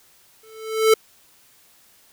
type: tone with exponential growth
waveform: square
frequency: 440 Hz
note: A4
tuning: in tune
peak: -10 dBFS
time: 0.43-0.94 s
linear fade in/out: 5 ms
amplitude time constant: 110 ms
effects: white hiss -55 dBFS RMS until 2.12 s